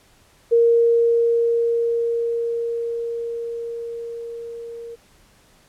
sine tone with level ramp, 466.2 Hz, A#4, in tune, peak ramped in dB -11 to -32 dBFS, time 0.51-4.96 s, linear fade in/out 20 ms, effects pink hiss -55 dBFS RMS until 5.68 s + low-pass 12000 Hz 12 dB/octave

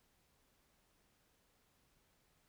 silence, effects pink hiss -75 dBFS RMS until 2.48 s

